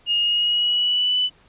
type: tone with pitch glide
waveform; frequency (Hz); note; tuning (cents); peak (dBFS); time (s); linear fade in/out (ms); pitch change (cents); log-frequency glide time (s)
sine; 2851 to 2989; F7 to F#7; +35 to +17; -17; 0.06-1.3; 50; +82; 0.2-1.18
effects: pink hiss -55 dBFS RMS until 1.48 s + resampled to 8000 Hz